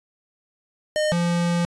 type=tone pair in turn; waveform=square; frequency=611 / 172.5 Hz; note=D#5 / F3; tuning=-32 / -21 cents; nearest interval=octave + minor seventh; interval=2189 cents; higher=first; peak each=-20 dBFS; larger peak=neither; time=0.96-1.12 / 1.12-1.65 s; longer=second; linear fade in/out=0 ms; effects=resampled to 22050 Hz